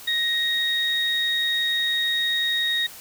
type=tone pair together; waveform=sine; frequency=1875 / 3746 Hz; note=A#6 / A#7; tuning=+10 / +8 cents; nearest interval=octave; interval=1198 cents; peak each=-25 / -22 dBFS; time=0.07-2.87 s; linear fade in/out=10 ms; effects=white hiss -42 dBFS RMS until 3 s